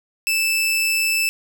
sawtooth tone with amplitude modulation, 2637 Hz, E7, in tune, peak -13 dBFS, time 0.27-1.29 s, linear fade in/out 0 ms, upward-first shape sine, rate 167 Hz, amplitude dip 25%, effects none

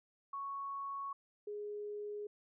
sine tone pair in turn, 1108.7 / 415.5 Hz, C#6 / G#4, 0 / +1 cents, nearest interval octave + perfect fourth, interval 1699 cents, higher first, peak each -39 / -40 dBFS, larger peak first, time 0.33-1.13 / 1.47-2.27 s, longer neither, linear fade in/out 5 ms, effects none

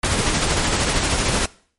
pink noise with tremolo, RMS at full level -18 dBFS, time 0.03-1.46 s, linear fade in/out 5 ms, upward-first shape sine, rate 13 Hz, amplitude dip 35%, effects noise-tail reverb RT60 0.5 s tail -21 dB re dry + MP3 48 kbps

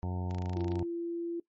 harmonic tone, 90.5 Hz, F#2, 38 cents flat, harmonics 1 / 2 / 3 / 4 / 5 / 6 / 7 / 8 / 9 / 10, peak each -33 / -38 / -45 / -45 / -50 / -54 / -53 / -49 / -52 / -47 dBFS, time 0.03-0.83 s, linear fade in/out 0 ms
click train, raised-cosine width 0.2 ms, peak -30 dBFS, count 14, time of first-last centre 0.31-0.793 s, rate 26.9 Hz
sine tone with pitch glide, 342 to 340 Hz, F4 to F4, -36 to -46 cents, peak -32 dBFS, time 0.56-1.4 s, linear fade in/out 5 ms, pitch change -10 cents, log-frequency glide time 0.82-0.93 s
effects noise-tail reverb RT60 0.1 s tail -19 dB re dry + MP3 32 kbps

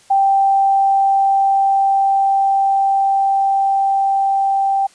sine tone with level ramp, 784 Hz, G5, in tune, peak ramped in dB -10 to -13 dBFS, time 0.1-4.87 s, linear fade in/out 10 ms, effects white hiss -49 dBFS RMS until 4.94 s + resampled to 22050 Hz

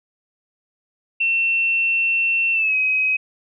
sine tone with pitch glide, 2700 to 2534 Hz, E7 to D#7, +41 to +31 cents, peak -16 dBFS, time 1.2-3.17 s, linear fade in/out 10 ms, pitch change -110 cents, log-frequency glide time 2.53-2.75 s, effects none

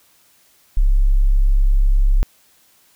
sine tone, 34.01 Hz, C#1, 32 cents flat, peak -10 dBFS, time 0.77-2.23 s, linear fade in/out 0 ms, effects white hiss -55 dBFS RMS until 2.95 s

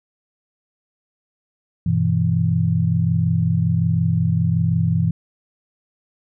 sine chord, E minor, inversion first, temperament equal, 98 / 123.47 / 164.81 Hz, G2 / B2 / E3, 0 / 0 / 0 cents, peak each -21 / -21 / -18 dBFS, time 1.86-5.11 s, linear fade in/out 5 ms, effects none

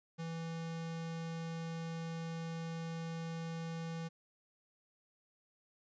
square tone, 164.81 Hz, E3, in tune, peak -40 dBFS, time 0.18-4.09 s, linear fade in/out 20 ms, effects resampled to 16000 Hz + 13-bit

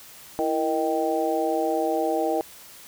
harmonic tone with a mistuned harmonic, 156.5 Hz, D#3, 10 cents sharp, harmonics 2 / 3 / 4 / 5, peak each -27 / -27 / -27 / -27 dBFS, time 0.39-2.41 s, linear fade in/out 0 ms, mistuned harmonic 2, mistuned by +87 cents, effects white hiss -46 dBFS RMS until 2.87 s

